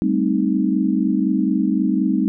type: chord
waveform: sine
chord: A half-diminished seventh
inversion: third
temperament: equal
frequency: 196 / 220 / 261.6 / 311.1 Hz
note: G3 / A3 / C4 / Eb4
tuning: 0 / 0 / 0 / 0 cents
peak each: -20 / -23 / -21 / -21 dBFS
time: 0.02-2.28 s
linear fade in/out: 0 ms
effects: none